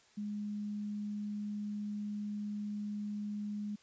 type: tone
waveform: sine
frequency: 207.7 Hz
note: G#3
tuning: in tune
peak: -36 dBFS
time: 0.17-3.76 s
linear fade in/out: 10 ms
effects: white hiss -65 dBFS RMS until 3.82 s + resampled to 16000 Hz